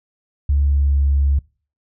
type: tone with pitch glide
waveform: sine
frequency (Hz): 71.1 to 70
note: C#2 to C#2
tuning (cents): +45 to +18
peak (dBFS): -12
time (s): 0.49-1.39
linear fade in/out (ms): 5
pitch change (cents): -27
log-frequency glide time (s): 0.6-1
effects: noise-tail reverb RT60 0.4 s tail -25 dB re dry + tanh soft clip ceiling -8 dBFS